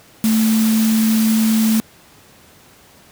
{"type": "tone in noise", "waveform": "sine", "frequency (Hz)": 221, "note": "A3", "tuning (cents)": 8, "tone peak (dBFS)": -12, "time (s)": [0.24, 1.8], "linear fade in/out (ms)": 0, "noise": "white", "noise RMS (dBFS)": -25, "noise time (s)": [0.24, 1.8], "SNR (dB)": 10, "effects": ["pink hiss -47 dBFS RMS until 3.11 s", "high-pass 80 Hz 12 dB/octave"]}